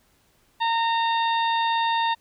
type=harmonic tone; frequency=918 Hz; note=A#5; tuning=27 cents flat; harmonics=1 / 2 / 3 / 4 / 5; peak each=-21 / -30 / -34 / -30 / -43 dBFS; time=0.6-2.15 s; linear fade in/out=20 ms; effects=pink hiss -63 dBFS RMS until 2.2 s